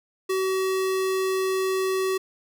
square tone, 379 Hz, F#4, 42 cents sharp, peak -23 dBFS, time 0.29-2.18 s, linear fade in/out 10 ms, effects none

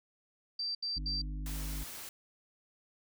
sine tone bursts, 4682 Hz, D8, 6 cents flat, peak -33 dBFS, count 3, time 0.59-1.218 s, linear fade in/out 5 ms, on 160 ms, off 74 ms
harmonic tone, 50.4 Hz, G1, 49 cents sharp, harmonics 1 / 3 / 5 / 6, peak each -36 / -46 / -50 / -52 dBFS, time 0.96-1.84 s, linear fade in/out 10 ms
white noise, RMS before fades -45 dBFS, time 1.46-2.09 s, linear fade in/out 2 ms
effects none

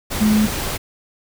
sine tone in noise, 213.7 Hz, G#3, 50 cents sharp, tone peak -12 dBFS, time 0.2-0.47 s, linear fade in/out 20 ms, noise pink, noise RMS -24 dBFS, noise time 0.1-0.78 s, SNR +9 dB, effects none

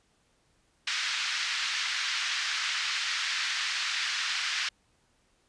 pink band-pass noise, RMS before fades -31 dBFS, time 0.87-4.69 s, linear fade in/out 5 ms, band 1500 to 5600 Hz, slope 24 dB/octave, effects pink hiss -69 dBFS RMS until 5.48 s + resampled to 22050 Hz

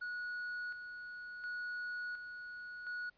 triangle tone with tremolo, 1460 Hz, F#6, 24 cents flat, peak -37 dBFS, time 0.01-3.1 s, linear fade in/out 10 ms, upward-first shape square, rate 0.7 Hz, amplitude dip 50%, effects pink hiss -73 dBFS RMS until 3.17 s + resampled to 11025 Hz

